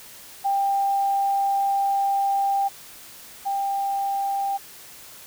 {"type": "tone pair in turn", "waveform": "sine", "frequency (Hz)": [792, 792], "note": ["G5", "G5"], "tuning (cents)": [18, 18], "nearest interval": "unison", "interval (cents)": 0, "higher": "neither", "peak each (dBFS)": [-19, -22], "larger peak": "first", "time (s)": [[0.44, 2.69], [3.45, 4.58]], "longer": "first", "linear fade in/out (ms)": 20, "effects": ["white hiss -44 dBFS RMS until 5.26 s"]}